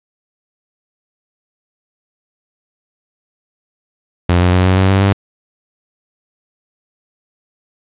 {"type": "tone with pitch steps", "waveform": "sawtooth", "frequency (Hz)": [88, 89.69, 91.42, 93.18, 94.97, 96.8, 98.66], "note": ["F2", "F2", "F#2", "F#2", "F#2", "G2", "G2"], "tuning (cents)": [14, 47, -20, 13, 46, -21, 12], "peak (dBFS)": -5, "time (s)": [4.29, 5.13], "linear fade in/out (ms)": 5, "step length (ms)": 120, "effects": ["resampled to 8000 Hz", "7-bit"]}